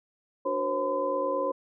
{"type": "tone cluster", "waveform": "sine", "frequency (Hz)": [294.8, 371.4, 487, 536, 1016], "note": ["D4", "F#4", "B4", "C5", "B5"], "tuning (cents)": [7, 7, -24, 42, 49], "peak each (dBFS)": [-36, -36, -35, -28, -31], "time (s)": [0.45, 1.52], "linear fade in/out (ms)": 10, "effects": []}